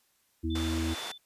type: harmonic tone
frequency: 81.2 Hz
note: E2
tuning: 26 cents flat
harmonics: 1 / 3 / 4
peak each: -31 / -36 / -32 dBFS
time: 0.43-0.95 s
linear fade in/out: 20 ms
type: tone with tremolo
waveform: sine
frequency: 3520 Hz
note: A7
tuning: in tune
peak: -39 dBFS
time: 0.5-1.18 s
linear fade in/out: 5 ms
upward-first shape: sine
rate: 2.4 Hz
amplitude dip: 70%
type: band-pass noise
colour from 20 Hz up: pink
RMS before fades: -40 dBFS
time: 0.55-1.12 s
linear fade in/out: 5 ms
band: 490 to 8400 Hz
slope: 12 dB/octave
effects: white hiss -70 dBFS RMS until 1.25 s + resampled to 32000 Hz